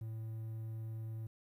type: tone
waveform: triangle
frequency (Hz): 111.3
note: A2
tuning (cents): +20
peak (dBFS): -38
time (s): 0.01-1.27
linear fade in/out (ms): 5
effects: 12-bit